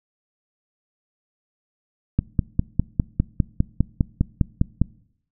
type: click train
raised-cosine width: 5 ms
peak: -5 dBFS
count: 14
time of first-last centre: 2.19-4.816 s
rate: 4.95 Hz
effects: noise-tail reverb RT60 0.7 s tail -23 dB re dry